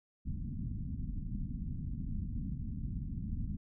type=low-pass noise; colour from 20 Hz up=pink; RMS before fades=-38 dBFS; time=0.25-3.57 s; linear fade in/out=20 ms; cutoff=250 Hz; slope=48 dB/octave; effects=none